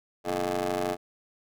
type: ring-modulated tone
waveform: 20% pulse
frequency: 92.5 Hz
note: F#2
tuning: in tune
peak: -19 dBFS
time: 0.24-0.97 s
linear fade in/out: 50 ms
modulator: 522 Hz
effects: none